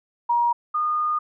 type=tone pair in turn; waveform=sine; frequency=950 / 1223.2 Hz; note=A#5 / D#6; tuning=+33 / -30 cents; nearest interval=major third; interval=437 cents; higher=second; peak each=-17 / -20 dBFS; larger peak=first; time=0.29-0.53 / 0.74-1.19 s; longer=second; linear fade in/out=10 ms; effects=none